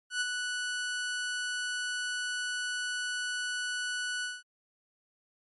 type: tone with ADSR envelope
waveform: sawtooth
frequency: 1480 Hz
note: F#6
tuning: in tune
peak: -23 dBFS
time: 0.1-4.43 s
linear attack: 110 ms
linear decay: 27 ms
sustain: -5 dB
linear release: 200 ms
effects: MP3 48 kbps